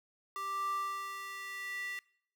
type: tone with high-pass filter sweep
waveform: square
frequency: 391.9 Hz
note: G4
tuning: in tune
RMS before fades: -39 dBFS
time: 0.36-1.99 s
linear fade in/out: 0 ms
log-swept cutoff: 1000 to 2100 Hz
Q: 6
effects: noise-tail reverb RT60 0.6 s tail -22 dB re dry